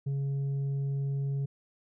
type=tone with tanh clipping; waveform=triangle; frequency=138.59 Hz; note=C#3; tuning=in tune; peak=-29 dBFS; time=0.06-1.46 s; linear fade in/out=10 ms; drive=8 dB; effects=none